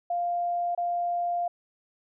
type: tone with dropouts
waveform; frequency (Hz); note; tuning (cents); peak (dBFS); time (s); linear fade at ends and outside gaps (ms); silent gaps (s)
sine; 698.5; F5; 0; -25; 0.1-1.48; 5; 0.75-0.776
effects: none